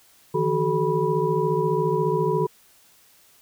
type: tone cluster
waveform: sine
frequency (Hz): 151.7 / 166.1 / 376 / 432.7 / 978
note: D#3 / E3 / F#4 / A4 / B5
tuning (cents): -44 / +13 / +28 / -29 / -17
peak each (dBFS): -27 / -30 / -24 / -24 / -27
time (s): 0.34-2.47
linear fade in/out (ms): 10
effects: white hiss -56 dBFS RMS until 3.41 s